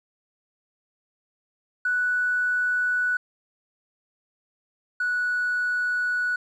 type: tone pair in turn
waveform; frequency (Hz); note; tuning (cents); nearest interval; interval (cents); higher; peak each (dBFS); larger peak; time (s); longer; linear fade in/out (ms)
triangle; 1480 / 1472.4; F#6 / F#6; 0 / -9; unison; 9; first; -17 / -19; first; 1.85-3.17 / 5-6.36; second; 5
effects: tanh soft clip ceiling -19 dBFS + resampled to 24000 Hz